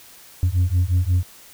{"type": "beating tone pair", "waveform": "sine", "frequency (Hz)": [87, 92.6], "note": ["F2", "F#2"], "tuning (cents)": [-6, 2], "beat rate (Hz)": 5.6, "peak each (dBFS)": -17, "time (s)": [0.43, 1.23], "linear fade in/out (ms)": 0, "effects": ["tanh soft clip ceiling -13 dBFS", "white hiss -46 dBFS RMS until 1.53 s"]}